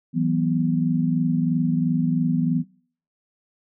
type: chord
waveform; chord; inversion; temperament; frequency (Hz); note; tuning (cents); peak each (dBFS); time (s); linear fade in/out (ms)
sine; E suspended second; none; equal with one note detuned; 164.81 / 187.8 / 246.9; E3 / F#3 / B3; 0 / +26 / 0; -22 / -26 / -22; 0.13-2.64; 50
effects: noise-tail reverb RT60 0.5 s tail -22 dB re dry